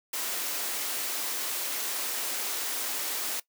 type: high-pass noise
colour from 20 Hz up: white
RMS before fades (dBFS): -32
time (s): 0.13-3.4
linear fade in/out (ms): 5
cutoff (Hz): 270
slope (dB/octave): 24
effects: noise-tail reverb RT60 0.1 s tail -19 dB re dry